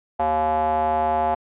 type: tone with band-pass filter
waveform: square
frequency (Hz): 77.78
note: D#2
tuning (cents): 0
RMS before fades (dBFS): -21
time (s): 0.19-1.35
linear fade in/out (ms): 10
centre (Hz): 770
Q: 9.8
effects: resampled to 8000 Hz